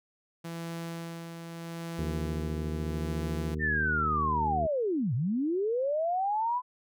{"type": "tone with tremolo", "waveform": "sawtooth", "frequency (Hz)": 167.2, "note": "E3", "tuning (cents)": 25, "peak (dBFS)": -31, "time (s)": [0.44, 3.55], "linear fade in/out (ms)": 10, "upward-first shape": "sine", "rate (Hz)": 0.79, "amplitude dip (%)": 45}
{"type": "harmonic tone", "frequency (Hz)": 76.7, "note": "D#2", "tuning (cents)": -24, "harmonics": [1, 2, 3, 4, 5, 6], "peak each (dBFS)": [-34, -36, -38, -43, -41, -45], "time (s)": [1.98, 4.67], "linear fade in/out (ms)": 10}
{"type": "linear two-way sweep", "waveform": "sine", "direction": "down then up", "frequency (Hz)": [1828, 108.3, 1013], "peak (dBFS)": -26, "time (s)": [3.59, 6.62], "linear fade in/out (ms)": 50, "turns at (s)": 5.14}
{"effects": []}